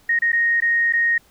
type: tone with dropouts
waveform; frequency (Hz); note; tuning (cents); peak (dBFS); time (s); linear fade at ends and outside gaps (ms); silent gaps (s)
sine; 1864.7; A#6; 0; -15; 0.09-1.18; 5; 0.19-0.22 / 0.32-0.329 / 0.604-0.621 / 0.926-0.934
effects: pink hiss -55 dBFS RMS until 1.3 s